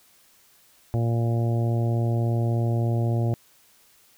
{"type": "harmonic tone", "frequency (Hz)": 116.54, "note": "A#2", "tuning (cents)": 0, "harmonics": [1, 2, 3, 4, 5, 6, 7], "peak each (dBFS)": [-21, -32, -32, -38, -36, -37, -43], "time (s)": [0.94, 3.34], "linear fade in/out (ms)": 0, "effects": ["white hiss -58 dBFS RMS until 4.17 s"]}